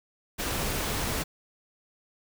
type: noise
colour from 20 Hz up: pink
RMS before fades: -30 dBFS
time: 0.38-1.24 s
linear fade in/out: 20 ms
effects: none